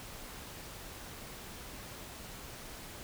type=silence; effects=pink hiss -47 dBFS RMS until 3.03 s